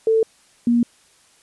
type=tone pair in turn; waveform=sine; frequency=445.4 / 237.4 Hz; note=A4 / A#3; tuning=+21 / +32 cents; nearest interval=major seventh; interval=1089 cents; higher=first; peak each=-13 dBFS; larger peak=neither; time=0.07-0.23 / 0.67-0.83 s; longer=neither; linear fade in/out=2 ms; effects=white hiss -55 dBFS RMS until 1.42 s + resampled to 24000 Hz